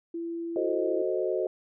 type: tone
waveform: sine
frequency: 336 Hz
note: E4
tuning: 33 cents sharp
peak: -31 dBFS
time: 0.14-1.02 s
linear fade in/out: 5 ms
type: chord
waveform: sine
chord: F# diminished seventh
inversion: none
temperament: equal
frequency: 370 / 440 / 523.3 / 622.3 Hz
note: F#4 / A4 / C5 / Eb5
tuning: 0 / 0 / 0 / 0 cents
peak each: -29 / -32 / -32 / -32 dBFS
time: 0.56-1.47 s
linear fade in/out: 2 ms
effects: none